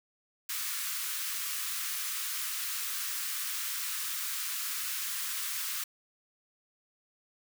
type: high-pass noise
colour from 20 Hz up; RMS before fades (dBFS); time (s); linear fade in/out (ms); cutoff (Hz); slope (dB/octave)
white; -35; 0.49-5.84; 5; 1100; 48
effects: none